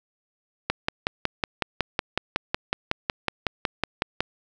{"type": "click train", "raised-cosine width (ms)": 0.3, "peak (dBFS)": -6, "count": 20, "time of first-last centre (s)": [0.7, 4.206], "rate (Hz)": 5.42, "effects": []}